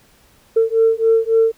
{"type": "beating tone pair", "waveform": "sine", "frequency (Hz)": [449, 452.6], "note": ["A4", "A4"], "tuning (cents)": [35, 49], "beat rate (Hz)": 3.6, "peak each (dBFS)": -14, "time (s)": [0.56, 1.52], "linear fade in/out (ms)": 10, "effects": ["tanh soft clip ceiling -5 dBFS", "pink hiss -53 dBFS RMS until 1.57 s"]}